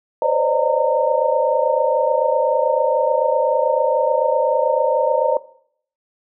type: tone cluster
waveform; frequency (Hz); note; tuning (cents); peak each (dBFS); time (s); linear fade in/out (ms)
sine; 509 / 536 / 584 / 613 / 918; C5 / C5 / D5 / D#5 / A#5; -48 / +42 / -10 / -26 / -27; -21; 0.22-5.37; 2
effects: noise-tail reverb RT60 0.6 s tail -18 dB re dry